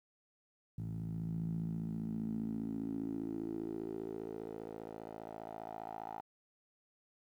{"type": "tone with band-pass filter sweep", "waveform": "10% pulse", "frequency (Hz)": 55, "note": "A1", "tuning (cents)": 0, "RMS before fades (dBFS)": -41, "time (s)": [0.78, 6.21], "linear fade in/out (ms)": 5, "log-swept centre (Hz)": [130, 820], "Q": 4.7, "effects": ["12-bit"]}